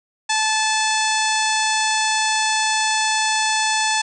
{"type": "harmonic tone with a mistuned harmonic", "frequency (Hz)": 871, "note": "A5", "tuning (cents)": -18, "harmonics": [1, 2, 3, 4, 5, 6, 7, 8, 9, 10], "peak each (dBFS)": [-21, -24, -26, -27, -28, -29, -29, -30, -31, -31], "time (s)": [0.29, 4.02], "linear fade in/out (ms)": 10, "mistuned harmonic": 10, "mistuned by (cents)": -23, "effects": []}